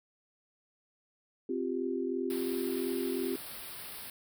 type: chord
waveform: sine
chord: C suspended fourth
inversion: none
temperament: equal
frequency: 261.6 / 349.2 / 392 Hz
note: C4 / F4 / G4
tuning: 0 / 0 / 0 cents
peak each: -35 dBFS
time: 1.49-3.36 s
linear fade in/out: 5 ms
type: band-stop noise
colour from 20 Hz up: white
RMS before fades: -44 dBFS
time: 2.3-4.1 s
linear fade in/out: 2 ms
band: 5200 to 8600 Hz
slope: 96 dB/octave
effects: none